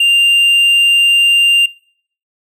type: tone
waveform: triangle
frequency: 2791 Hz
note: F7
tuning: 2 cents flat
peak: -6 dBFS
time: 0-1.66 s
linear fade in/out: 5 ms
effects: noise-tail reverb RT60 0.6 s tail -24 dB re dry